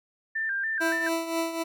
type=tone with vibrato; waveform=sine; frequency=1685 Hz; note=G#6; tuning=25 cents sharp; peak=-26 dBFS; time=0.35-1.09 s; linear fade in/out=10 ms; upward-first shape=square; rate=3.5 Hz; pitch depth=99 cents each way
type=tone with tremolo; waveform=20% pulse; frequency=330 Hz; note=E4; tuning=2 cents sharp; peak=-19 dBFS; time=0.8-1.64 s; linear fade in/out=20 ms; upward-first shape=triangle; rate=3.8 Hz; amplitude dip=70%
effects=none